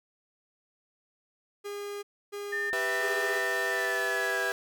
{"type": "tone bursts", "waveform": "45% pulse", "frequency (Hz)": 407.5, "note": "G#4", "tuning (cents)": -33, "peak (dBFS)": -35, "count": 3, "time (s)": [1.64, 3.39], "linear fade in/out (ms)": 20, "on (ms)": 390, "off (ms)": 290}
{"type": "tone with pitch glide", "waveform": "sine", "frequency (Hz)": [1800, 1641.1], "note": ["A6", "G#6"], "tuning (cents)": [39, -21], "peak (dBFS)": -29, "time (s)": [2.52, 4.52], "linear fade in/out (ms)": 10, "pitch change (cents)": -160, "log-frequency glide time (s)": [3.68, 4.4]}
{"type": "chord", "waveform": "sawtooth", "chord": "E minor", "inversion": "first", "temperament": "equal", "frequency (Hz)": [392, 493.9, 659.3], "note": ["G4", "B4", "E5"], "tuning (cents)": [0, 0, 0], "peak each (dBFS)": -31, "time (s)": [2.73, 4.52], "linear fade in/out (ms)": 0}
{"effects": []}